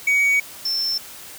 triangle tone pair in turn, 2252 / 5356 Hz, C#7 / E8, +27 / +27 cents, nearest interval octave + minor third, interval 1500 cents, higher second, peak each -13 / -19 dBFS, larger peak first, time 0.07-0.4 / 0.65-0.98 s, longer neither, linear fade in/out 5 ms, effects white hiss -39 dBFS RMS until 1.38 s

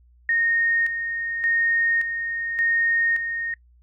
sine tone with tremolo, 1850 Hz, A#6, 14 cents flat, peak -18 dBFS, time 0.29-3.54 s, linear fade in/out 2 ms, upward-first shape square, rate 0.87 Hz, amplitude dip 55%, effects noise-tail reverb RT60 0.1 s tail -23 dB re dry + added 60 Hz sine -52 dBFS peak until 3.82 s

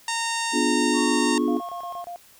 harmonic tone, 920 Hz, A#5, 23 cents flat, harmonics 1 / 2 / 3 / 4 / 5 / 6 / 7 / 8 / 9 / 10, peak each -28 / -31 / -33 / -34 / -35 / -36 / -36 / -37 / -38 / -38 dBFS, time 0.08-1.38 s, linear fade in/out 2 ms
sine chord, B diminished seventh, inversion none, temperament equal with one note detuned, 246.9 / 293.7 / 349.2 / 421.1 Hz, B3 / D4 / F4 / Ab4, 0 / 0 / 0 / +24 cents, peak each -24 / -24 / -26 / -29 dBFS, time 0.52-1.61 s, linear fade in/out 50 ms
triangle tone with pitch glide, 1108.7 to 1077.8 Hz, C#6 to C#6, 0 to -49 cents, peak -32 dBFS, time 0.93-2.05 s, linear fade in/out 50 ms, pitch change -49 cents, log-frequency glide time 1.13-1.93 s
sine tone bursts, 698.5 Hz, F5, in tune, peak -32 dBFS, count 6, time 1.48-2.16 s, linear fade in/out 0 ms, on 90 ms, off 28 ms
effects white hiss -53 dBFS RMS until 2.39 s

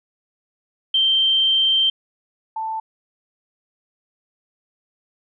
sine tone pair in turn, 3136 / 884.3 Hz, G7 / A5, 0 / +8 cents, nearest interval octave + minor seventh, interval 2192 cents, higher first, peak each -14 / -23 dBFS, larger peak first, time 0.94-1.9 / 2.56-2.8 s, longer first, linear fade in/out 5 ms, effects none

